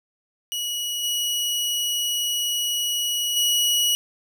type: tone with level steps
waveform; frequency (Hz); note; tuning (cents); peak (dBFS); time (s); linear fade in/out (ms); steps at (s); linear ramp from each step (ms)
sawtooth; 2917; F#7; -25; -22 / -19 / -15; 0.52-3.95; 0; 1.03 / 3.36; 10
effects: none